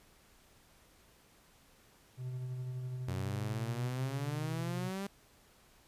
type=tone with tremolo; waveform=triangle; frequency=127 Hz; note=B2; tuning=49 cents sharp; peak=-34 dBFS; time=2.17-4.92 s; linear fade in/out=50 ms; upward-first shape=sine; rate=12 Hz; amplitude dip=30%
type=exponential sweep; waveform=sawtooth; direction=up; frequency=90 to 200.5 Hz; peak=-33 dBFS; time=3.08-5.07 s; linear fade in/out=5 ms
effects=pink hiss -64 dBFS RMS until 5.87 s + resampled to 32000 Hz